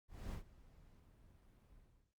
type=noise with ADSR envelope; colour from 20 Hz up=brown; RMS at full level=-43 dBFS; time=0.08-2.14 s; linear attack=240 ms; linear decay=110 ms; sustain=-21 dB; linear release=400 ms; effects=noise-tail reverb RT60 0.1 s tail -17 dB re dry + Opus 48 kbps